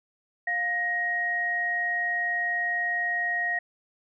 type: tone pair together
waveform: sine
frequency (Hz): 704.2 / 1880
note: F5 / A#6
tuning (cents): +14 / +14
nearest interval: octave + perfect fourth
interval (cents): 1700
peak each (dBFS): -33 / -25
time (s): 0.47-3.59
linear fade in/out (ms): 5
effects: none